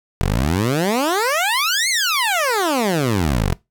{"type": "exponential two-way sweep", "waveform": "15% pulse", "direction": "up then down", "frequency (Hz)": [40.59, 2217, 40.59], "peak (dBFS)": -10, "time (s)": [0.21, 3.53], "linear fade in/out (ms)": 0, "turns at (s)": 1.89, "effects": ["noise-tail reverb RT60 0.2 s tail -21 dB re dry"]}